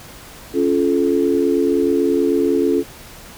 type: chord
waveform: sine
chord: Db augmented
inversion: none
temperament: just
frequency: 277.2 / 346.5 / 433.1 Hz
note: Db4 / F4 / A4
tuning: 0 / -14 / -27 cents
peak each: -18 dBFS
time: 0.53-2.84 s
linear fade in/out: 50 ms
effects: pink hiss -39 dBFS RMS until 3.37 s